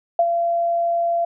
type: tone with ADSR envelope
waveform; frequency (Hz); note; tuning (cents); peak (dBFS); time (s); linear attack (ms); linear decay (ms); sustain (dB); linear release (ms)
sine; 683; F5; -39; -11; 0.19-1.25; 3; 54; -6; 6
effects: none